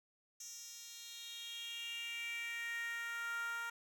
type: tone with high-pass filter sweep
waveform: 10% pulse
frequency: 466.2 Hz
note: A#4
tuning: in tune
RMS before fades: -44 dBFS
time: 0.4-3.7 s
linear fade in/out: 5 ms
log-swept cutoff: 5800 to 1200 Hz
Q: 4.9
effects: none